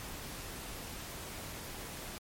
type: noise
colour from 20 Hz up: pink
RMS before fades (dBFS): -44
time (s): 0-2.18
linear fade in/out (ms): 0
effects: MP3 64 kbps